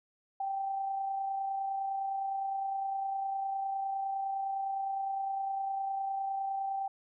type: tone with amplitude modulation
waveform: sine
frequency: 781 Hz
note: G5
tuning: 7 cents flat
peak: -30 dBFS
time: 0.4-6.88 s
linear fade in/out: 5 ms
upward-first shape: sine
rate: 29.8 Hz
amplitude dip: 30%
effects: none